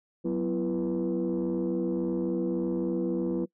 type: tone cluster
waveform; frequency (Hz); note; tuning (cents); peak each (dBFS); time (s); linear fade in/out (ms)
sine; 185.9 / 249.4 / 336.7 / 489.1; F#3 / B3 / E4 / B4; +8 / +17 / +37 / -17; -30 / -32 / -28 / -33; 0.24-3.46; 20
effects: noise-tail reverb RT60 0.1 s tail -24 dB re dry + tanh soft clip ceiling -21 dBFS